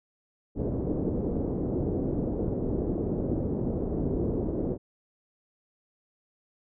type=low-pass noise; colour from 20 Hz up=white; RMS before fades=-29 dBFS; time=0.55-4.78 s; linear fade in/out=50 ms; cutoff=430 Hz; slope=24 dB/octave; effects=none